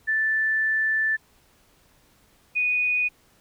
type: tone pair in turn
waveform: sine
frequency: 1760 / 2477 Hz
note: A6 / D#7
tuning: 0 / -8 cents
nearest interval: tritone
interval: 592 cents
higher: second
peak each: -20 dBFS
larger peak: neither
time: 0.07-1.17 / 2.55-3.09 s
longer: first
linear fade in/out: 20 ms
effects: pink hiss -60 dBFS RMS until 3.4 s